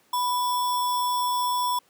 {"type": "tone with sample-and-hold", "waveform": "sine", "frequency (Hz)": 987.8, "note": "B5", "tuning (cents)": 0, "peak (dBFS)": -22, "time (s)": [0.13, 1.79], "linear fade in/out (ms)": 5, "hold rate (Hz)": 4410, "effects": ["pink hiss -62 dBFS RMS until 1.89 s", "high-pass 200 Hz 12 dB/octave"]}